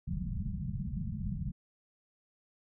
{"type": "low-pass noise", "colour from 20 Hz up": "white", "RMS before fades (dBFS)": -36, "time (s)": [0.07, 1.52], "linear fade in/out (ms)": 10, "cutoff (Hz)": 210, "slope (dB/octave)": 96, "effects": []}